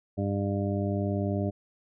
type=harmonic tone; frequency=100.1 Hz; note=G2; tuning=37 cents sharp; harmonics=1 / 2 / 3 / 4 / 6 / 7; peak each=-29 / -31 / -34 / -36 / -35 / -41 dBFS; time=0.17-1.51 s; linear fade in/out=20 ms; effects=none